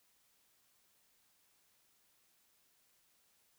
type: silence
effects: white hiss -73 dBFS RMS until 3.58 s